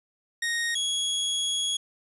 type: tone pair in turn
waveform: sawtooth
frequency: 1864.7 / 3334 Hz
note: A#6 / G#7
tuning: 0 / +6 cents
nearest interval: minor seventh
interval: 1006 cents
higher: second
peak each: -22 dBFS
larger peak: neither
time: 0.42-0.75 / 0.75-1.77 s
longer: second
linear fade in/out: 5 ms
effects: resampled to 24000 Hz + 9-bit